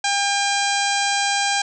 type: harmonic tone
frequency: 802 Hz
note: G5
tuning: 39 cents sharp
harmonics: 1 / 2 / 3 / 4 / 5 / 6 / 7 / 8 / 9 / 10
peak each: -22 / -25 / -27 / -28 / -29 / -30 / -30 / -31 / -32 / -32 dBFS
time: 0.04-1.62 s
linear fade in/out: 5 ms
effects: none